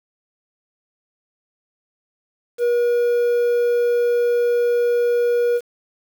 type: tone with quantisation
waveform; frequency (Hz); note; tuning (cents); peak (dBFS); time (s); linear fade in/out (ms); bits
triangle; 480; B4; -49; -13; 2.58-5.61; 50; 7
effects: none